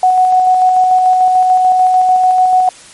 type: tone with tremolo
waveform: sine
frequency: 740 Hz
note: F#5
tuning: in tune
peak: -5 dBFS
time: 0.03-2.69 s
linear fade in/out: 2 ms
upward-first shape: square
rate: 6.8 Hz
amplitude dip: 25%
effects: white hiss -37 dBFS RMS until 2.93 s + MP3 48 kbps